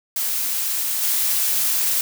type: noise with level steps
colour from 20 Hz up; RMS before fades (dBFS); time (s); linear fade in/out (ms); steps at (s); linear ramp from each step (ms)
blue; -23 / -20; 0.16-2.01; 2; 1.02; 10
effects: none